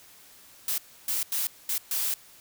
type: noise bursts at uneven times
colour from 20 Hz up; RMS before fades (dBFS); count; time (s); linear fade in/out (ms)
blue; -28; 5; 0.68-0.78 / 1.08-1.23 / 1.32-1.47 / 1.69-1.78 / 1.91-2.14; 2
effects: white hiss -53 dBFS RMS until 2.4 s